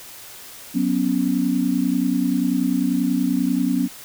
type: chord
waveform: sine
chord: F# suspended fourth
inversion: none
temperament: equal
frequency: 185 / 246.9 / 277.2 Hz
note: F#3 / B3 / C#4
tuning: 0 / 0 / 0 cents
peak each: -24 / -21 / -21 dBFS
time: 0.74-3.88 s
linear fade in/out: 20 ms
effects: white hiss -40 dBFS RMS until 4.04 s